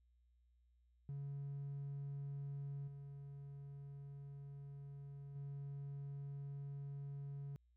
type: tone with level steps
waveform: triangle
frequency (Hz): 140.4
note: C#3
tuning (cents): +22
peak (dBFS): -40 / -47 / -42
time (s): 1.09-7.56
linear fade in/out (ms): 0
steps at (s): 2.87 / 5.35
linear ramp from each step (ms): 10
effects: tanh soft clip ceiling -38 dBFS + added 60 Hz sine -70 dBFS peak until 7.76 s